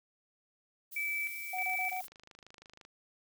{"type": "noise", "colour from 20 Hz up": "violet", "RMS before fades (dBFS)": -46, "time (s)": [0.91, 2.08], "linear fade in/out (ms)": 20}
{"type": "tone with tremolo", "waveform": "sine", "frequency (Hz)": 2309, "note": "D7", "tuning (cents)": -30, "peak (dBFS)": -32, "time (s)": [0.96, 2], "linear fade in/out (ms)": 5, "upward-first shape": "square", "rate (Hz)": 1.6, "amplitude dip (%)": 60}
{"type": "tone bursts", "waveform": "sine", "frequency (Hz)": 740, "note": "F#5", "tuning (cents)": 0, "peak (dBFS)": -35, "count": 4, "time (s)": [1.53, 2.014], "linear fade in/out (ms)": 5, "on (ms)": 100, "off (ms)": 28}
{"type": "click train", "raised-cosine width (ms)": 0.2, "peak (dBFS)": -36, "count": 33, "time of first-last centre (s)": [1.62, 2.851], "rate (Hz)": 26}
{"effects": []}